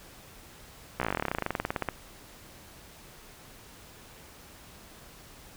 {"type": "slowing click train", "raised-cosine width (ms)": 0.5, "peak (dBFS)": -13, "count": 27, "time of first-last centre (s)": [1, 1.887], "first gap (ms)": 15, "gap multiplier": 1.06, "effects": ["pink hiss -51 dBFS RMS until 5.56 s"]}